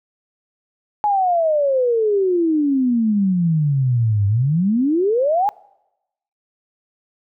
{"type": "exponential two-way sweep", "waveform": "sine", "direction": "down then up", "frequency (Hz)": [848, 98, 848], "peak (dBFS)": -14, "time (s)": [1.04, 5.49], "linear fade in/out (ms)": 0, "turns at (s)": 4.27, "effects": ["noise-tail reverb RT60 0.9 s tail -24 dB re dry"]}